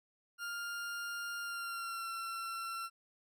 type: tone with pitch glide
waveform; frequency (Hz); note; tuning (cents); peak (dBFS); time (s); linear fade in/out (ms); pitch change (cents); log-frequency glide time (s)
40% pulse; 1403 to 1355.2; F6 to E6; +8 to +48; -38; 0.38-2.9; 50; -60; 1.4-2.09
effects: none